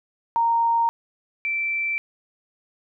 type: tone pair in turn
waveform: sine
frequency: 927 / 2336 Hz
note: A#5 / D7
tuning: -10 / -10 cents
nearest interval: octave + major third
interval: 1600 cents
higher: second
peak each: -17 / -22 dBFS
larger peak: first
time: 0.36-0.89 / 1.45-1.98 s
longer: neither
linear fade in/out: 0 ms
effects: none